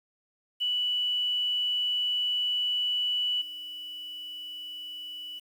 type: tone with level steps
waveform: sine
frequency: 2960 Hz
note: F#7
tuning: in tune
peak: -25 / -37 dBFS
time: 0.6-5.4 s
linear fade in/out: 20 ms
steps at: 3.41 s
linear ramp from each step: 10 ms
effects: 9-bit